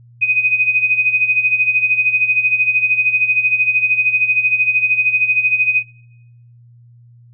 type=tone with tremolo; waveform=sine; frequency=2503 Hz; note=D#7; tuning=10 cents sharp; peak=-9 dBFS; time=0.21-5.83 s; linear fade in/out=20 ms; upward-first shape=sine; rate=13 Hz; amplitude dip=75%; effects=noise-tail reverb RT60 0.8 s tail -21 dB re dry + added 119 Hz sine -42 dBFS peak until 7.33 s